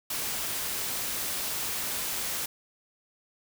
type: noise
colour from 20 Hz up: white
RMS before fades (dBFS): -32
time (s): 0.1-2.46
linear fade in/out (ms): 5
effects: none